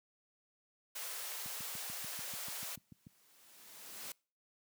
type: high-pass noise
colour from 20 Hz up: white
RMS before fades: -43 dBFS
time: 0.95-2.76 s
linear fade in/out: 10 ms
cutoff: 450 Hz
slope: 24 dB/octave
type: click train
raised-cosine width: 5 ms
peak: -36 dBFS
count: 12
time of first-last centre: 1.46-3.068 s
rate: 6.84 Hz
type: noise with exponential growth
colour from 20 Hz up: white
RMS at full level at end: -44 dBFS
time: 2.64-4.12 s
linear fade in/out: 2 ms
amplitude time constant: 320 ms
effects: noise-tail reverb RT60 0.4 s tail -26 dB re dry + high-pass 150 Hz 12 dB/octave